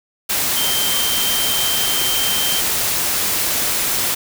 sine tone in noise, 3136 Hz, G7, in tune, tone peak -21 dBFS, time 0.56-2.61 s, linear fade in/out 10 ms, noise white, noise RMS -19 dBFS, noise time 0.29-4.15 s, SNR -5 dB, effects none

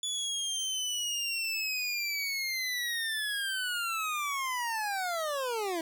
25% pulse linear sweep, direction down, 3448 to 318.2 Hz, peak -27 dBFS, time 0.03-5.81 s, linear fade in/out 2 ms, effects 10-bit

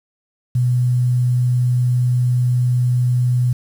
sine tone with quantisation, 123.9 Hz, B2, 6 cents sharp, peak -13 dBFS, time 0.55-3.53 s, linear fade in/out 5 ms, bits 7, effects none

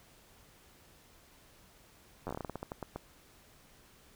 slowing click train, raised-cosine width 1 ms, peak -24 dBFS, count 15, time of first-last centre 2.27-2.96 s, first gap 10 ms, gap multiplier 1.22, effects pink hiss -61 dBFS RMS until 4.15 s

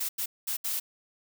blue noise bursts at uneven times, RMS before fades -31 dBFS, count 4, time 0-0.09 / 0.18-0.26 / 0.47-0.57 / 0.64-0.8 s, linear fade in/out 10 ms, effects none

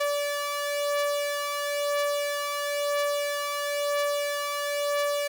sawtooth beating tone pair, 578 / 579 Hz, D5 / D5, -28 / -25 cents, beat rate 1 Hz, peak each -23 / -29 dBFS, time 0-5.28 s, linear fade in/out 10 ms, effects none

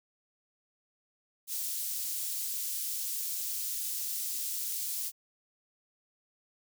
white high-pass noise, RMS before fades -35 dBFS, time 1.47-5.12 s, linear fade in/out 50 ms, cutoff 5300 Hz, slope 12 dB/octave, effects none

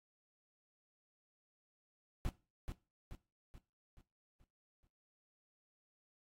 brown noise with echo, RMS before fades -36 dBFS, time 2.25-2.29 s, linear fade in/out 0 ms, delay 430 ms, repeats 6, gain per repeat -6 dB, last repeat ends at 4.87 s, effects noise-tail reverb RT60 0.3 s tail -18 dB re dry + AAC 48 kbps

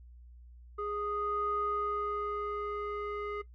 square tone with low-pass filter sweep, 413.9 Hz, G#4, 6 cents flat, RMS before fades -35 dBFS, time 0.78-3.42 s, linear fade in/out 10 ms, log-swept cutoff 1100 to 1700 Hz, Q 6.3, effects noise-tail reverb RT60 0.1 s tail -17 dB re dry + added 60 Hz sine -50 dBFS peak until 3.54 s

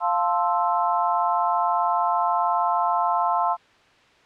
sine chord, F major seventh, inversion none, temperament equal, 698.5 / 880 / 1046.5 / 1318.5 Hz, F5 / A5 / C6 / E6, 0 / 0 / 0 / 0 cents, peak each -24 / -24 / -24 / -28 dBFS, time 0-3.57 s, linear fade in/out 50 ms, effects white hiss -55 dBFS RMS until 4.25 s + low-pass 3000 Hz 12 dB/octave

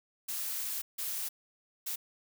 blue noise bursts at uneven times, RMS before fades -36 dBFS, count 3, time 0.28-0.82 / 0.98-1.29 / 1.86-1.96 s, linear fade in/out 10 ms, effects none

